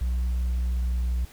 sine tone with pitch glide, 61.5 to 61.11 Hz, B1 to B1, -7 to -18 cents, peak -20 dBFS, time 0.01-1.25 s, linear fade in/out 5 ms, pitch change -11 cents, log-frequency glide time 0.45-0.96 s, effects tanh soft clip ceiling -22 dBFS + pink hiss -50 dBFS RMS until 1.32 s

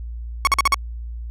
30% pulse tone bursts, 1108.7 Hz, C#6, in tune, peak -10 dBFS, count 5, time 0.45-0.743 s, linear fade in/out 0 ms, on 21 ms, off 47 ms, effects added 58 Hz sine -28 dBFS peak until 1.3 s + low-pass 11000 Hz 12 dB/octave

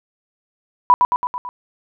sine tone with echo, 987.8 Hz, B5, in tune, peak -6 dBFS, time 0.9-0.94 s, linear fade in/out 0 ms, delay 110 ms, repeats 5, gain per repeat -4 dB, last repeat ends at 1.49 s, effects none

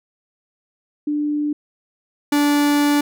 sine / 45% pulse tone pair in turn, 296.1 / 290.8 Hz, D4 / D4, +14 / -17 cents, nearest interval unison, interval 31 cents, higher first, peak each -18 / -14 dBFS, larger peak second, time 1.07-1.53 / 2.32-3.01 s, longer second, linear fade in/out 5 ms, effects none

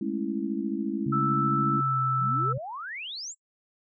sine chord, A major seventh, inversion third, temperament just, 206.2 / 220 / 275 / 330 Hz, G#3 / A3 / C#4 / E4, -12 / 0 / -14 / +2 cents, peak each -32 / -34 / -32 / -32 dBFS, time 0.01-1.81 s, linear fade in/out 5 ms
sine tone with pitch glide, 138.59 to 129.31 Hz, C#3 to C3, 0 to -20 cents, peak -28 dBFS, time 1.06-2.58 s, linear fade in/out 5 ms, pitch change -120 cents, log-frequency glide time 1.75-1.99 s
sine tone, 1318.5 Hz, E6, in tune, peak -24 dBFS, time 1.12-2.53 s, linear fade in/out 10 ms
sine exponential sweep, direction up, 150 to 7902 Hz, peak -34 dBFS, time 2.18-3.35 s, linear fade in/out 50 ms
effects noise-tail reverb RT60 0.1 s tail -25 dB re dry

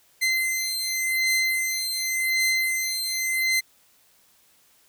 sawtooth beating tone pair, 2067 / 2067.89 Hz, C7 / C7, -22 / -21 cents, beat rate 0.89 Hz, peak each -22 dBFS, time 0.21-3.61 s, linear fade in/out 20 ms, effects white hiss -60 dBFS RMS until 4.88 s

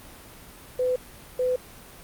sine tone pair in turn, 504 / 504 Hz, B4 / B4, +35 / +35 cents, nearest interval unison, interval 0 cents, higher neither, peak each -21 dBFS, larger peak neither, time 0.79-0.96 / 1.39-1.56 s, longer neither, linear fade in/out 5 ms, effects pink hiss -46 dBFS RMS until 2.03 s + Opus 32 kbps

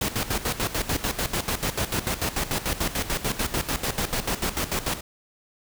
pink noise with tremolo, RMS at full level -25 dBFS, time 0.01-5.01 s, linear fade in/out 5 ms, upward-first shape square, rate 6.8 Hz, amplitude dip 75%, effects none

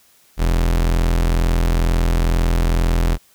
40% pulse tone, 42.17 Hz, E1, 40 cents sharp, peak -13 dBFS, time 0.37-3.18 s, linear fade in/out 50 ms, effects white hiss -54 dBFS RMS until 3.34 s

